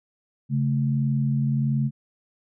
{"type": "tone pair together", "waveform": "sine", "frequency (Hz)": [138.59, 220], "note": ["C#3", "A3"], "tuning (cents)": [0, 0], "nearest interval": "minor sixth", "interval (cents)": 800, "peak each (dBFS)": [-21, -26], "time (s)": [0.49, 1.91], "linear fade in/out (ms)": 50, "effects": []}